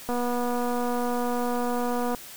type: click train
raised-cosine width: 1 ms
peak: -16 dBFS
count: 501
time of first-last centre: 0.09-2.148 s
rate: 243 Hz
effects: white hiss -43 dBFS RMS until 2.36 s